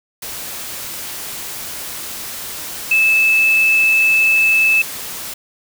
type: tone in noise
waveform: sine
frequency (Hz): 2618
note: E7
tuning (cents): -13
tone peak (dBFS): -10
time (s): 2.91-4.82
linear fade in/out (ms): 5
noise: white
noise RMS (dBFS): -28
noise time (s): 0.22-5.34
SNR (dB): +15
effects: none